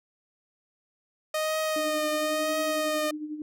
sawtooth tone with vibrato, 619 Hz, D#5, 9 cents flat, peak -22 dBFS, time 1.34-3.11 s, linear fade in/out 5 ms, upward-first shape triangle, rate 1 Hz, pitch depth 28 cents each way
sine tone with tremolo, 303.2 Hz, D#4, 45 cents flat, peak -30 dBFS, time 1.76-3.42 s, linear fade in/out 2 ms, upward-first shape sine, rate 11 Hz, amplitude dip 60%
effects none

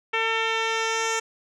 10% pulse tone with low-pass filter sweep, 449.6 Hz, A4, 37 cents sharp, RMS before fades -25 dBFS, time 0.13-1.2 s, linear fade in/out 10 ms, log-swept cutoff 2700 to 7000 Hz, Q 1.9, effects none

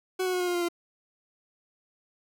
40% pulse tone with pitch steps, 372.2 / 367.5 / 362.9 / 358.3 / 353.8 / 349.3 / 344.9 Hz, F#4 / F#4 / F#4 / F4 / F4 / F4 / F4, +10 / -12 / -34 / +44 / +23 / 0 / -22 cents, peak -25 dBFS, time 0.19-0.687 s, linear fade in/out 10 ms, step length 71 ms, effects none

